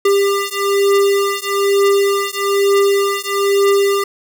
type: beating tone pair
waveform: square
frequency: 398 / 399.1 Hz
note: G4 / G4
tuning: +26 / +31 cents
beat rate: 1.1 Hz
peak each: -16 dBFS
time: 0.05-4.04 s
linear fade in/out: 5 ms
effects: none